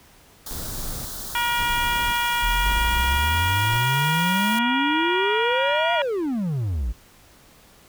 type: band-stop noise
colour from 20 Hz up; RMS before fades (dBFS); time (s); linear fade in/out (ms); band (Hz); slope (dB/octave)
white; -34; 0.46-4.59; 5; 1600 to 3400; 48
type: noise with tremolo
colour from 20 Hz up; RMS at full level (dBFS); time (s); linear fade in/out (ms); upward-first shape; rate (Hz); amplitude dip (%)
brown; -32; 0.51-3.77; 0; square; 0.93; 65
type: harmonic tone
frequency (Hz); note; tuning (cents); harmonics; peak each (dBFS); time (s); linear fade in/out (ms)
476.2; A#4; +37; 2 / 3 / 4 / 5 / 6 / 7; -24 / -27 / -30 / -29 / -32 / -30; 1.35-6.02; 2
type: exponential two-way sweep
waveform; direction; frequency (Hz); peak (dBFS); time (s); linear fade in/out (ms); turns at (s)
triangle; up then down; 38.89 to 698.5 to 51.4; -20; 2.42-6.93; 20; 5.94
effects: pink hiss -52 dBFS RMS until 7.88 s